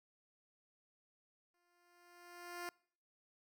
10% pulse tone with exponential growth, 350 Hz, F4, 4 cents sharp, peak -33 dBFS, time 1.54-2.69 s, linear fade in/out 1 ms, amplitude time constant 250 ms, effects noise-tail reverb RT60 0.6 s tail -26 dB re dry

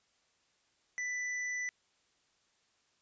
square tone, 1985 Hz, B6, 8 cents sharp, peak -35 dBFS, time 0.98-1.69 s, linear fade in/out 0 ms, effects white hiss -73 dBFS RMS until 3.01 s + resampled to 16000 Hz

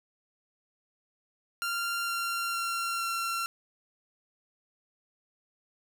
sawtooth tone with pitch steps, 1387 / 1379 / 1371.1 / 1363.2 Hz, F6 / F6 / F6 / F6, -12 / -22 / -32 / -42 cents, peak -26 dBFS, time 1.62-3.46 s, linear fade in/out 0 ms, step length 460 ms, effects none

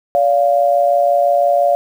sine tone pair together, 572.7 / 698.5 Hz, D5 / F5, -44 / 0 cents, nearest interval minor third, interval 344 cents, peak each -13 dBFS, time 0.15-1.75 s, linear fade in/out 0 ms, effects 7-bit

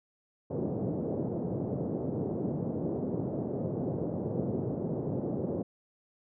pink band-pass noise, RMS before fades -33 dBFS, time 0.5-5.63 s, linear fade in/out 10 ms, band 120 to 550 Hz, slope 24 dB/octave, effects none

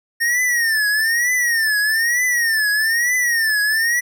square tone with vibrato, 1830 Hz, A#6, 32 cents flat, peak -16 dBFS, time 0.2-4.01 s, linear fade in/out 20 ms, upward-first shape triangle, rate 1.1 Hz, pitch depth 170 cents each way, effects none

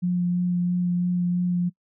sine tone with vibrato, 177.4 Hz, F3, 27 cents sharp, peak -20 dBFS, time 0.02-1.7 s, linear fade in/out 20 ms, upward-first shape sine, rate 3 Hz, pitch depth 12 cents each way, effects noise-tail reverb RT60 0.1 s tail -24 dB re dry

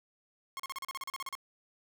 sawtooth tone bursts, 1080 Hz, C#6, 45 cents flat, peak -33 dBFS, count 13, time 0.57-1.352 s, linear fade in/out 0 ms, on 26 ms, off 37 ms, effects 11-bit

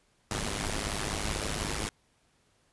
pink noise with amplitude modulation, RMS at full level -29 dBFS, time 0.31-1.89 s, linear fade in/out 2 ms, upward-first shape sine, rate 104 Hz, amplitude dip 85%, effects pink hiss -69 dBFS RMS until 2.72 s + resampled to 24000 Hz

